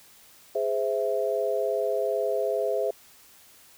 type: chord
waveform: sine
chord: Ab augmented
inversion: none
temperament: equal with one note detuned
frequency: 415.3 / 517.8 / 659.3 Hz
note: Ab4 / C5 / E5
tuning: 0 / -18 / 0 cents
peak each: -28 dBFS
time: 0.55-2.91 s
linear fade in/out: 5 ms
effects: white hiss -54 dBFS RMS until 3.77 s